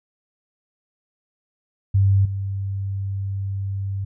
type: tone with level steps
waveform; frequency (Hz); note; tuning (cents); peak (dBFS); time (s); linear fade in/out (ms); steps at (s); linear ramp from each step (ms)
sine; 98; G2; 0; -13 / -23; 1.94-4.05; 10; 2.25; 5
effects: none